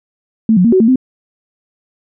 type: tone with pitch steps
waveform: sine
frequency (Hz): 221.9 / 180.6 / 232.4 / 375.1 / 224.9 / 258.3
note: A3 / F#3 / A#3 / F#4 / A3 / C4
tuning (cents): +15 / -42 / -5 / +24 / +38 / -22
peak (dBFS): -6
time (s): 0.49-0.958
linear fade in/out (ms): 2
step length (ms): 78
effects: none